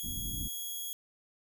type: tone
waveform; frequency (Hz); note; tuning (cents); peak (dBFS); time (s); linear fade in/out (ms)
5% pulse; 3322; G#7; 0; -28; 0-0.93; 0
type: low-pass noise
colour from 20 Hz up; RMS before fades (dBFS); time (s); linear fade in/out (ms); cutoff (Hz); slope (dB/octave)
pink; -40; 0.03-0.49; 20; 290; 48
effects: none